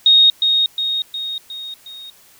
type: tone with echo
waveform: sine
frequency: 3729 Hz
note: A#7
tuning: in tune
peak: -7 dBFS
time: 0.06-0.3 s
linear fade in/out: 2 ms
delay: 360 ms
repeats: 5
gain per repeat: -5 dB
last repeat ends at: 2.1 s
effects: white hiss -49 dBFS RMS until 2.39 s